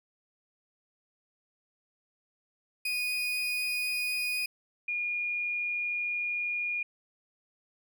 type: tone pair in turn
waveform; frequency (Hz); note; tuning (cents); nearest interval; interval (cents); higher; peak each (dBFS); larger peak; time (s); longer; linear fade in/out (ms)
35% pulse / sine; 2476 / 2431; D#7 / D#7; -9 / -41; unison; 32; first; -27 / -29; first; 2.85-4.46 / 4.88-6.83; second; 5
effects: none